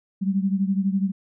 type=beating tone pair; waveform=sine; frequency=191.5 / 203.5 Hz; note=G3 / G#3; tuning=-40 / -35 cents; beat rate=12 Hz; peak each=-21 / -25 dBFS; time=0.21-1.12 s; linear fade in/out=20 ms; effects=none